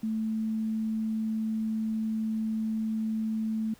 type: tone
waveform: sine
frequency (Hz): 220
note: A3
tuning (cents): 0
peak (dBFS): -27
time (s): 0.03-3.74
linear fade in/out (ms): 5
effects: pink hiss -58 dBFS RMS until 3.79 s